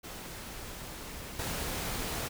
pink noise with level steps, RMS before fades -43 / -35 dBFS, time 0.03-2.29 s, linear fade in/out 20 ms, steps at 1.39 s, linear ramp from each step 2 ms, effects none

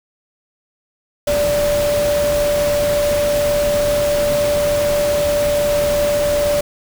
sine tone in noise, 584 Hz, D5, 10 cents flat, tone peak -14 dBFS, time 1.27-6.61 s, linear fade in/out 5 ms, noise pink, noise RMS -24 dBFS, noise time 1.27-6.61 s, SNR +7 dB, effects none

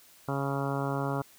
harmonic tone, 138.6 Hz, C#3, in tune, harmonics 1 / 2 / 3 / 4 / 5 / 6 / 7 / 8 / 9 / 10, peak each -32 / -35 / -37 / -38 / -39 / -40 / -40 / -41 / -42 / -42 dBFS, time 0.28-1.22 s, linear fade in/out 5 ms, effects white hiss -57 dBFS RMS until 1.38 s

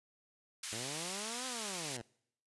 white band-pass noise, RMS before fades -42 dBFS, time 0.63-1.97 s, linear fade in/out 5 ms, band 1700 to 9600 Hz, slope 12 dB/octave
10% pulse linear two-way sweep, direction up then down, 103.83 to 261.6 to 109.3 Hz, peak -35 dBFS, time 0.72-2.02 s, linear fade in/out 5 ms, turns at 1.46 s
effects noise-tail reverb RT60 0.7 s tail -25 dB re dry + resampled to 24000 Hz

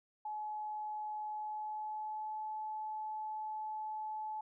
sine tone with pitch glide, 851 to 861.9 Hz, G#5 to A5, +42 to -36 cents, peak -38 dBFS, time 0.25-4.41 s, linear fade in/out 5 ms, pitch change +22 cents, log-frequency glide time 1.3-2.43 s, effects none

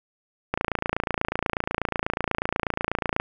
click train, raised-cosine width 0.5 ms, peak -8 dBFS, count 76, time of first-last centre 0.54-3.2 s, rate 28.2 Hz, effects none

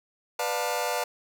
sawtooth chord, B half-diminished seventh, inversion none, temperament just, 493.9 / 592.7 / 711.2 / 889 Hz, B4 / D5 / F5 / A5, 0 / +16 / +31 / +18 cents, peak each -28 dBFS, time 0.39-1.04 s, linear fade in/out 5 ms, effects none

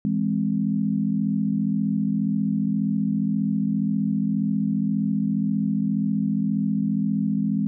sine chord, E augmented, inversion none, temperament equal with one note detuned, 164.81 / 206.7 / 261.6 Hz, E3 / G#3 / B#3, 0 / -8 / 0 cents, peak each -27 / -22 / -27 dBFS, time 0.05-7.67 s, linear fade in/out 0 ms, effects none

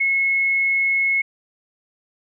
sine tone, 2180 Hz, C#7, 29 cents flat, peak -16 dBFS, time 0-1.22 s, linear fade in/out 10 ms, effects none

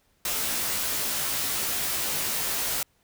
white noise with comb filter, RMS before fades -28 dBFS, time 0.25-2.83 s, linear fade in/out 2 ms, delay 17 ms, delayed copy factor -0.8, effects pink hiss -67 dBFS RMS until 3.03 s

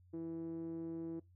5% pulse tone with low-pass filter, 164.81 Hz, E3, in tune, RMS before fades -43 dBFS, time 0.13-1.2 s, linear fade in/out 10 ms, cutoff 330 Hz, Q 4.1, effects noise-tail reverb RT60 0.2 s tail -23 dB re dry + added 90 Hz sine -62 dBFS peak until 1.35 s

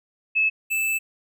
sine / square tone pair in turn, 2600 / 2632 Hz, E7 / E7, -24 / -3 cents, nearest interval unison, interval 21 cents, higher second, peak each -17 / -22 dBFS, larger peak first, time 0.35-0.5 / 0.7-0.99 s, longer second, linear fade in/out 20 ms, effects none

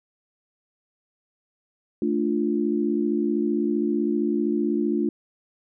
sine chord, D minor, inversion second, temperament equal with one note detuned, 221 / 293.7 / 349.2 Hz, A3 / D4 / F4, +8 / 0 / 0 cents, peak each -25 dBFS, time 2.02-5.09 s, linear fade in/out 2 ms, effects none

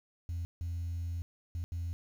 sine tone bursts at uneven times, 85.3 Hz, F2, 40 cents flat, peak -32 dBFS, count 4, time 0.29-0.45 / 0.61-1.22 / 1.55-1.64 / 1.72-1.93 s, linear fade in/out 0 ms, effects tanh soft clip ceiling -31 dBFS + 10-bit

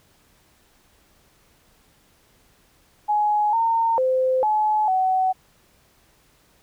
sine tone with pitch steps, 839 / 913 / 517 / 854 / 751 Hz, G#5 / A#5 / C5 / G#5 / F#5, +17 / -36 / -21 / +48 / +26 cents, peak -17 dBFS, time 3.08-5.33 s, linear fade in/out 20 ms, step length 450 ms, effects pink hiss -59 dBFS RMS until 6.62 s

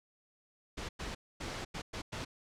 pink noise bursts at uneven times, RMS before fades -40 dBFS, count 6, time 0.77-0.89 / 0.99-1.15 / 1.4-1.65 / 1.74-1.82 / 1.93-2.02 / 2.12-2.25 s, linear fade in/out 10 ms, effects low-pass 6000 Hz 12 dB/octave

